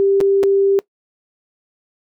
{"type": "tone with dropouts", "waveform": "sine", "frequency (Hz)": 394, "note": "G4", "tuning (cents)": 9, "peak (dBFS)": -11, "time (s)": [0, 0.79], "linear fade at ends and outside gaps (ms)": 0, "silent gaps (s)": [[0.204, 0.211], [0.431, 0.436]], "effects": ["noise-tail reverb RT60 0.1 s tail -21 dB re dry"]}